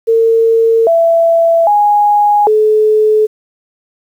sine tone with pitch steps, 454 / 667 / 828 / 429.9 Hz, A#4 / E5 / G#5 / A4, -46 / +20 / -5 / -40 cents, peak -6 dBFS, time 0.07-3.27 s, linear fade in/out 20 ms, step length 800 ms, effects 7-bit

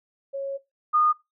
sine tone pair in turn, 550 / 1225.1 Hz, C#5 / D#6, -14 / -27 cents, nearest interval octave + major second, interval 1387 cents, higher second, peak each -27 / -17 dBFS, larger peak second, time 0.33-0.58 / 0.93-1.13 s, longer first, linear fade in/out 20 ms, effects noise-tail reverb RT60 0.2 s tail -18 dB re dry

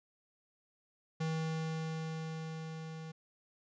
square tone with level ramp, 160 Hz, D#3, 49 cents sharp, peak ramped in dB -33 to -44 dBFS, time 1.2-3.12 s, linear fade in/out 10 ms, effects resampled to 16000 Hz

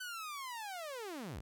sawtooth linear sweep, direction down, 1521 to 36.06 Hz, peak -38 dBFS, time 0-1.41 s, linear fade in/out 10 ms, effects none

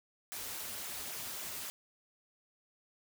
white noise with flanger, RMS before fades -42 dBFS, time 0.32-1.7 s, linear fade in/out 0 ms, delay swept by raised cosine 0.21 to 6.11 ms, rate 3.7 Hz, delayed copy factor -0.6, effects none

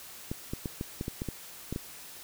clicks, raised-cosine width 3 ms, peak -20 dBFS, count 10, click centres 0.315 / 0.535 / 0.658 / 0.811 / 1.011 / 1.081 / 1.219 / 1.287 / 1.726 / 1.761 s, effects white hiss -47 dBFS RMS until 2.23 s

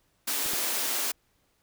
white high-pass noise, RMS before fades -29 dBFS, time 0.27-1.12 s, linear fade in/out 10 ms, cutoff 220 Hz, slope 48 dB/octave
clicks, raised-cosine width 2 ms, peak -28 dBFS, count 2, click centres 0.461 / 0.535 s
effects pink hiss -70 dBFS RMS until 1.62 s

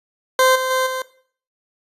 20% pulse tone with level steps, 518 Hz, C5, 17 cents flat, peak -7 / -15 / -12 / -18 dBFS, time 0.39-1.02 s, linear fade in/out 2 ms, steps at 0.55 / 0.7 / 0.86 s, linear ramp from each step 10 ms, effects noise-tail reverb RT60 0.5 s tail -17 dB re dry + resampled to 32000 Hz

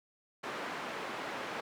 white band-pass noise, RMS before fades -40 dBFS, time 0.43-1.61 s, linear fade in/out 10 ms, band 220 to 1600 Hz, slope 12 dB/octave, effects none

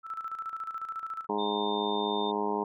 sine tone with tremolo, 1321 Hz, E6, 3 cents sharp, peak -32 dBFS, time 0.03-1.27 s, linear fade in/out 50 ms, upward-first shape square, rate 14 Hz, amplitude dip 65%
harmonic tone, 103.83 Hz, G#2, in tune, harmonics 2 / 3 / 4 / 5 / 6 / 7 / 8 / 9 / 10, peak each -36 / -37 / -32 / -44 / -42 / -40 / -37 / -33 / -40 dBFS, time 1.29-2.64 s, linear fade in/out 5 ms
sine tone, 3619 Hz, A7, 48 cents sharp, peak -36 dBFS, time 1.38-2.32 s, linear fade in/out 20 ms
effects none

